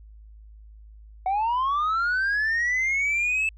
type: linear sweep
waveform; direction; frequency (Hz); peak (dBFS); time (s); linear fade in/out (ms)
sine; up; 738 to 2637; -19; 1.26-3.49; 2
effects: tanh soft clip ceiling -20 dBFS + added 53 Hz sine -44 dBFS peak until 3.57 s

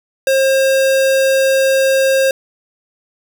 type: tone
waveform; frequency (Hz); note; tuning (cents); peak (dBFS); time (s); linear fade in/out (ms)
square; 535; C5; +38; -11; 0.27-2.31; 2
effects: none

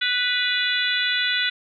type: harmonic tone with a mistuned harmonic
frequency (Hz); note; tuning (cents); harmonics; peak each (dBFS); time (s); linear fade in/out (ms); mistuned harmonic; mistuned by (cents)
493.9; B4; 0; 3 / 4 / 5 / 6 / 7 / 8; -25 / -27 / -30 / -30 / -25 / -28; 0.01-1.5; 10; 6; -31
effects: none

